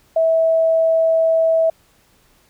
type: tone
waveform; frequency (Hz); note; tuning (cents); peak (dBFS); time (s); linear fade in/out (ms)
sine; 651; E5; -22; -12; 0.16-1.7; 5
effects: pink hiss -56 dBFS RMS until 2.49 s